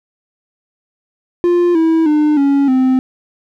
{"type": "tone with pitch steps", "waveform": "triangle", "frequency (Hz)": [350, 324.7, 301.2, 279.4, 259.2], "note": ["F4", "E4", "D4", "C#4", "C4"], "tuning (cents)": [4, -26, 44, 14, -16], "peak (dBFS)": -7, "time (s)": [1.44, 2.99], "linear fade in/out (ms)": 0, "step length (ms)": 310, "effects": []}